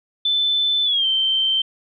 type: tone with pitch glide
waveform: sine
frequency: 3520 to 3118 Hz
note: A7 to G7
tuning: 0 to -10 cents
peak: -16 dBFS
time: 0.25-1.62 s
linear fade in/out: 5 ms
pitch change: -210 cents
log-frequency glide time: 0.84-1.06 s
effects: none